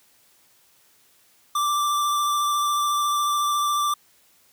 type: tone with vibrato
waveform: square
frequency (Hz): 1174.7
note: D6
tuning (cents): 0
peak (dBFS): -21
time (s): 1.55-3.94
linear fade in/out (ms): 5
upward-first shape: triangle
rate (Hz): 14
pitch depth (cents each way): 18
effects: white hiss -59 dBFS RMS until 4.52 s + high-pass 60 Hz 12 dB/octave